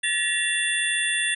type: tone cluster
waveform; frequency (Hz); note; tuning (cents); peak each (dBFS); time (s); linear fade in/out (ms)
sine; 1742 / 1907 / 2732 / 3476 / 8990; A6 / A#6 / F7 / A7 / C#9; -18 / +39 / -39 / -22 / +23; -28; 0.03-1.35; 10
effects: none